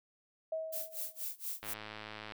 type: tone with exponential decay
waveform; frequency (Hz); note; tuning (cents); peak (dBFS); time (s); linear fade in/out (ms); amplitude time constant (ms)
sine; 640; D#5; +49; -32; 0.52-1.35; 5; 180
type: noise with tremolo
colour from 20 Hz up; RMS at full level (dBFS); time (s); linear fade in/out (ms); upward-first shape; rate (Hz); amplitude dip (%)
violet; -38; 0.72-1.74; 10; sine; 4.2; 95
type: click train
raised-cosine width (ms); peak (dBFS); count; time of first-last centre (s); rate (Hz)
0.3; -28; 75; 1.63-2.322; 107
effects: none